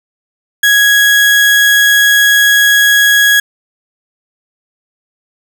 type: tone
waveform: 35% pulse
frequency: 1661.2 Hz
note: G#6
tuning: in tune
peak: -4 dBFS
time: 0.63-3.4 s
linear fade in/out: 5 ms
effects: 7-bit